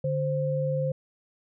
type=tone pair together; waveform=sine; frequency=146.74 / 523.3 Hz; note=D3 / C5; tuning=-1 / 0 cents; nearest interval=octave + minor seventh; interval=2201 cents; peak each=-27 dBFS; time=0.04-0.92 s; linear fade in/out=5 ms; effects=none